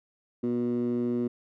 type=tone with band-pass filter; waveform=15% pulse; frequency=120.9 Hz; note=B2; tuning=36 cents flat; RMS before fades=-28 dBFS; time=0.43-1.28 s; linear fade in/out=10 ms; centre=290 Hz; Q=6.2; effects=none